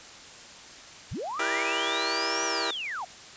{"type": "linear two-way sweep", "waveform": "sine", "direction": "up then down", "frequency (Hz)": [45.59, 5920, 648], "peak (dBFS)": -31, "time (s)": [1.11, 3.05], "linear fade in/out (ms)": 10, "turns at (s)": 2.45}
{"type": "chord", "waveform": "10% pulse", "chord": "E half-diminished seventh", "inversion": "none", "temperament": "just", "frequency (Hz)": [329.6, 395.6, 474.7, 593.3], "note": ["E4", "G4", "Bb4", "D5"], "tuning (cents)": [0, 16, 31, 18], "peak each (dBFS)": [-25, -24, -24, -29], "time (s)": [1.39, 2.71], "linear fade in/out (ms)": 5}
{"effects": ["white hiss -46 dBFS RMS until 3.36 s", "resampled to 16000 Hz"]}